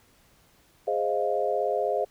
sine chord, F minor seventh, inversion first, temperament equal, 415.3 / 523.3 / 622.3 / 698.5 Hz, Ab4 / C5 / Eb5 / F5, 0 / 0 / 0 / 0 cents, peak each -29 dBFS, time 0.87-2.05 s, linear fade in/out 10 ms, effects pink hiss -61 dBFS RMS until 2.1 s

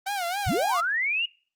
sawtooth tone with vibrato, 749 Hz, F#5, 21 cents sharp, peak -23 dBFS, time 0.06-0.81 s, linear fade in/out 10 ms, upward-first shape sine, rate 3.7 Hz, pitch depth 160 cents each way
sine linear sweep, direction up, 38.89 to 2910 Hz, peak -23 dBFS, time 0.46-1.26 s, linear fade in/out 10 ms
effects noise-tail reverb RT60 0.4 s tail -23 dB re dry + Opus 24 kbps

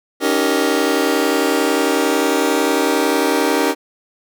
sawtooth chord, Eb dominant seventh, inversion third, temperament just, 280 / 311.1 / 388.9 / 466.7 Hz, Db4 / Eb4 / G4 / Bb4, +18 / 0 / -14 / +2 cents, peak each -16 dBFS, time 0.2-3.75 s, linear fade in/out 50 ms, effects none

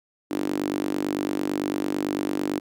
sawtooth tone with high-pass filter, 48.95 Hz, G1, 2 cents flat, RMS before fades -27 dBFS, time 0.3-2.6 s, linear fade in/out 20 ms, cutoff 300 Hz, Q 5, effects none

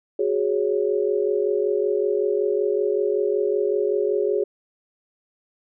sine chord, F# suspended second, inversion none, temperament equal, 370 / 415.3 / 554.4 Hz, F#4 / G#4 / C#5, 0 / 0 / 0 cents, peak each -24 / -21 / -27 dBFS, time 0.19-4.44 s, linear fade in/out 5 ms, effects none

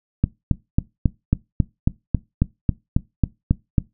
click train, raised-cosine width 5 ms, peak -3 dBFS, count 14, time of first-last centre 0.24-3.782 s, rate 3.67 Hz, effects noise-tail reverb RT60 0.2 s tail -20 dB re dry

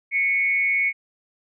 sine tone with frequency modulation, 2209 Hz, C#7, 7 cents flat, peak -18 dBFS, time 0.11-0.93 s, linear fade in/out 50 ms, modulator 185 Hz, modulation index 0.44, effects none

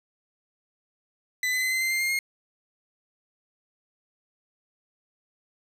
40% pulse tone with pitch steps, 2004 / 2023 / 2041 / 2060 / 2079 / 2099 / 2118 / 2138 Hz, B6 / B6 / C7 / C7 / C7 / C7 / C7 / C7, +25 / +41 / -44 / -28 / -12 / +5 / +21 / +37 cents, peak -23 dBFS, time 1.43-2.19 s, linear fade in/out 2 ms, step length 95 ms, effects resampled to 32000 Hz + 9-bit

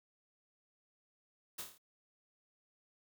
white noise with echo, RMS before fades -42 dBFS, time 1.58-1.62 s, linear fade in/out 10 ms, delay 27 ms, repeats 6, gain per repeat -4 dB, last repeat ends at 1.782 s, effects none

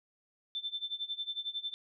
sine tone with tremolo, 3545 Hz, A7, 12 cents sharp, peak -32 dBFS, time 0.55-1.74 s, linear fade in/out 0 ms, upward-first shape sine, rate 11 Hz, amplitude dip 90%, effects none

